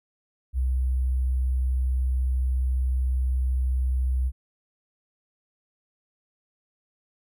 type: tone with sample-and-hold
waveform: sine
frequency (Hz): 63.9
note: C2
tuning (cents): -40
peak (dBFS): -21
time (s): 0.53-4.32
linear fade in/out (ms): 50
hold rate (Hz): 11025
effects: none